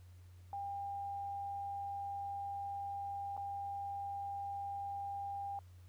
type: tone with dropouts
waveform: sine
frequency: 800 Hz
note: G5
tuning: 35 cents sharp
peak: -39 dBFS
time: 0.53-5.59 s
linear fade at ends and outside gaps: 1 ms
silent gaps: 3.367-3.376 s
effects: added 90 Hz sine -54 dBFS peak until 5.88 s + pink hiss -71 dBFS RMS until 5.88 s